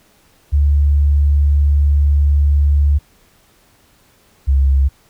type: tone pair in turn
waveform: sine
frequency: 72.1 / 68.05 Hz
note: D2 / C#2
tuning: -31 / -31 cents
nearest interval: minor second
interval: 100 cents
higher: first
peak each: -9 dBFS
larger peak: neither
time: 0.52-2.99 / 4.47-4.89 s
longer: first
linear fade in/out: 20 ms
effects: pink hiss -53 dBFS RMS until 5.09 s